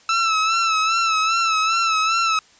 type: tone with vibrato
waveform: sawtooth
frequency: 1318 Hz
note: E6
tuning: 1 cent flat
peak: -13 dBFS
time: 0.09-2.39 s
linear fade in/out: 2 ms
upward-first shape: sine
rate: 2.5 Hz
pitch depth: 53 cents each way
effects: white hiss -52 dBFS RMS until 2.59 s + resampled to 16000 Hz